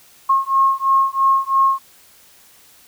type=beating tone pair; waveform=sine; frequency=1079 / 1082 Hz; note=C#6 / C#6; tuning=-47 / -42 cents; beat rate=3 Hz; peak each=-16 dBFS; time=0.29-1.79 s; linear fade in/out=10 ms; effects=white hiss -49 dBFS RMS until 2.87 s